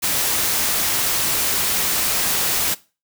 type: noise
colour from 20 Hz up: white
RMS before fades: -20 dBFS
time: 0.02-2.75 s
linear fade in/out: 20 ms
effects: noise-tail reverb RT60 0.3 s tail -19 dB re dry